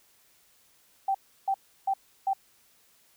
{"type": "tone bursts", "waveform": "sine", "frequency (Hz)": 779, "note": "G5", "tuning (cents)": -11, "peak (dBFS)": -23, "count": 4, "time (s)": [1.08, 2.334], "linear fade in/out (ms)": 5, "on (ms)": 66, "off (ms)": 330, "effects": ["white hiss -63 dBFS RMS until 3.16 s"]}